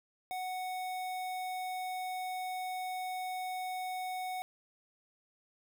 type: tone with notch filter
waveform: square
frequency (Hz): 740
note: F#5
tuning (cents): 0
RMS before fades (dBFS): -38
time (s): 0.31-4.42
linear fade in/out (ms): 0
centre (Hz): 5900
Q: 1.8
effects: none